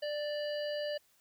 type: harmonic tone with a mistuned harmonic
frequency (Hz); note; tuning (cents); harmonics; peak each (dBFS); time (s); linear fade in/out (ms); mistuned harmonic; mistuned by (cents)
587; D5; -1; 1 / 3 / 5 / 7 / 8; -34 / -45 / -45 / -54 / -47; 0.02-0.98; 10; 1; +15
effects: white hiss -69 dBFS RMS until 1.2 s